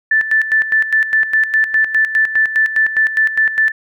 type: tone with tremolo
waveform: sine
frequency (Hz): 1760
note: A6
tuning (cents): 0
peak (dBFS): -9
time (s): 0.11-3.72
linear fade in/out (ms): 5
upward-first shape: square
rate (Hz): 4.9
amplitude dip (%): 70
effects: none